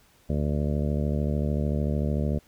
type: harmonic tone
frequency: 73.42 Hz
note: D2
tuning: in tune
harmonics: 1 / 2 / 3 / 4 / 5 / 6 / 7 / 8 / 9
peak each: -27 / -28 / -30 / -39 / -38 / -38 / -40 / -37 / -45 dBFS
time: 0.29-2.39 s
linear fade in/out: 10 ms
effects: pink hiss -60 dBFS RMS until 2.47 s